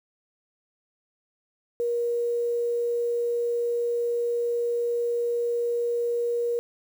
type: tone with quantisation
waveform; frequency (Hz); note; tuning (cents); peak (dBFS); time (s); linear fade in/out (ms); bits
sine; 474.5; A#4; +31; -23; 1.8-6.59; 0; 8
effects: none